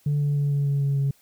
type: tone with pitch steps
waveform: sine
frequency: 145.9 / 144.64 / 143.39 / 142.16 / 140.93 / 139.71 / 138.51 Hz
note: D3 / D3 / D3 / C#3 / C#3 / C#3 / C#3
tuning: -11 / -26 / -41 / +44 / +29 / +14 / -1 cents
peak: -18 dBFS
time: 0.06-1.11 s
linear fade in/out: 5 ms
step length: 150 ms
effects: tanh soft clip ceiling -18 dBFS + white hiss -60 dBFS RMS until 1.21 s